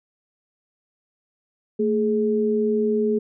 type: tone pair together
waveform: sine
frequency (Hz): 223.3 / 420.8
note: A3 / G#4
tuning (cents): +26 / +23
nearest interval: major seventh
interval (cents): 1097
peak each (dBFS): -22 / -20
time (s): 1.79-3.19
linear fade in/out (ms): 10
effects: none